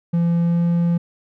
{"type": "tone with pitch glide", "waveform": "triangle", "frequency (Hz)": [170.1, 171.18], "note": ["F3", "F3"], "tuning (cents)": [-45, -34], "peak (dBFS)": -13, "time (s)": [0.13, 0.98], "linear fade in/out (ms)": 10, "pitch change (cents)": 11, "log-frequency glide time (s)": [0.41, 0.64], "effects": []}